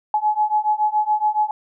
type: beating tone pair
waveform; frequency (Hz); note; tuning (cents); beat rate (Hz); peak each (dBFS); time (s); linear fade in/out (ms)
sine; 846 / 853.1; G#5 / G#5; +32 / +46; 7.1; -20 / -19; 0.14-1.51; 2
effects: none